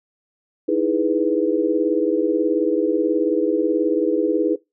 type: chord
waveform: sine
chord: E major seventh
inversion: third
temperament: equal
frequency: 311.1 / 329.6 / 415.3 / 493.9 Hz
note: D#4 / E4 / G#4 / B4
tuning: 0 / 0 / 0 / 0 cents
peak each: -22 dBFS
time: 0.68-4.56 s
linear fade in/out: 10 ms
effects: noise-tail reverb RT60 0.2 s tail -22 dB re dry